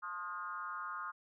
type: tone with frequency modulation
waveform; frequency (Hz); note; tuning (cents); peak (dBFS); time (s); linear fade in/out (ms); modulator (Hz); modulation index
sine; 1241; D#6; -5; -39; 0.02-1.12; 20; 182; 1.2
effects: none